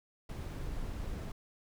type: noise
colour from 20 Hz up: brown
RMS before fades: -39 dBFS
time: 0.29-1.32 s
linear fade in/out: 5 ms
effects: none